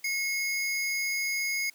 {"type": "tone pair together", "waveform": "square", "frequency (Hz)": [2173, 4933], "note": ["C#7", "D#8"], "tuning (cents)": [-35, -16], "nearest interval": "octave + major second", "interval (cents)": 1419, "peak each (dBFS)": [-29, -36], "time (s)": [0.04, 1.7], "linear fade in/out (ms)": 5, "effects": ["white hiss -59 dBFS RMS until 1.74 s", "high-pass 150 Hz 12 dB/octave"]}